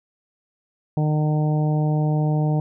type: harmonic tone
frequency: 152.2 Hz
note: D#3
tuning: 38 cents flat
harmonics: 1 / 2 / 3 / 4 / 5 / 6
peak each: -18 / -28 / -32 / -32 / -32 / -39 dBFS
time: 0.97-2.6 s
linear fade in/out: 2 ms
effects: none